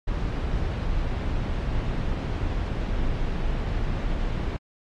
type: noise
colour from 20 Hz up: brown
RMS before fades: -26 dBFS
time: 0.07-4.57 s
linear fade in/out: 10 ms
effects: low-pass 4000 Hz 12 dB/octave + AAC 48 kbps